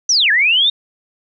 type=linear two-way sweep; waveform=sine; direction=down then up; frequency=6150 to 1631 to 3731 Hz; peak=-10 dBFS; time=0.09-0.7 s; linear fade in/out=5 ms; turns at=0.31 s; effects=none